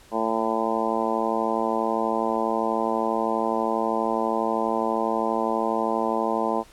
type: harmonic tone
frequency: 112.3 Hz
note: A2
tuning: 36 cents sharp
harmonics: 2 / 3 / 4 / 5 / 6 / 7 / 8 / 9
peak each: -30 / -30 / -30 / -30 / -30 / -30 / -30 / -30 dBFS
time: 0.11-6.64 s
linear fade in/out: 50 ms
effects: pink hiss -52 dBFS RMS until 6.72 s + low-pass 12000 Hz 12 dB/octave